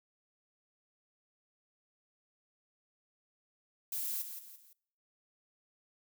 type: noise with echo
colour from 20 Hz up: violet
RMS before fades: -37 dBFS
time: 3.92-4.22 s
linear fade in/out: 2 ms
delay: 170 ms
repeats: 3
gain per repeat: -8 dB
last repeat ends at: 4.73 s
effects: noise-tail reverb RT60 0.7 s tail -24 dB re dry